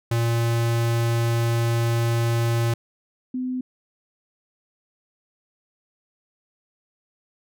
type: tone pair in turn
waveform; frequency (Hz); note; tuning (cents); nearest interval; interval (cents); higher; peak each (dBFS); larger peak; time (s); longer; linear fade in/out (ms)
square / sine; 116.54 / 254.2; A#2 / C4; 0 / -50; octave + major second; 1350; second; -20 / -24; first; 0.11-2.74 / 3.34-3.61; first; 5
effects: none